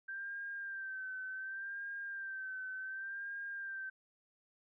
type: tone with vibrato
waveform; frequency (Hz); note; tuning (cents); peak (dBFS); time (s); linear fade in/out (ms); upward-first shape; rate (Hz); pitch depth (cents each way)
sine; 1568; G6; 0; -40; 0.08-3.9; 10; sine; 0.68; 50
effects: none